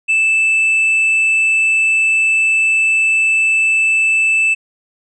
triangle tone, 2636 Hz, E7, 1 cent flat, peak -9 dBFS, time 0.08-4.55 s, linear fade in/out 20 ms, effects resampled to 22050 Hz

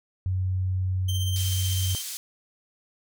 sine tone, 93 Hz, F#2, 9 cents sharp, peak -23 dBFS, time 0.26-1.95 s, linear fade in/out 0 ms
sawtooth tone with tremolo, 3136 Hz, G7, in tune, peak -27 dBFS, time 1.08-2.02 s, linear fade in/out 10 ms, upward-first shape sine, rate 16 Hz, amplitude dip 45%
pink band-pass noise, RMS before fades -35 dBFS, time 1.36-2.17 s, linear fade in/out 0 ms, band 4500 to 16000 Hz, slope 12 dB/octave
effects none

